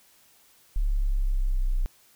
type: exponential sweep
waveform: sine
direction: down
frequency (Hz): 35.8 to 30.87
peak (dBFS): -21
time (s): 0.76-1.86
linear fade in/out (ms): 0
effects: white hiss -59 dBFS RMS until 2.15 s